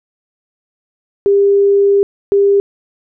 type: tone bursts at uneven times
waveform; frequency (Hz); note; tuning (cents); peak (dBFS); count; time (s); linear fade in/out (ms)
sine; 400; G4; +35; -7; 2; 1.26-2.03 / 2.32-2.6; 0
effects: none